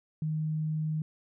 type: tone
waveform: sine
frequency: 155.56 Hz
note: D#3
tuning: in tune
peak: -28 dBFS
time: 0.22-1.02 s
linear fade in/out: 2 ms
effects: none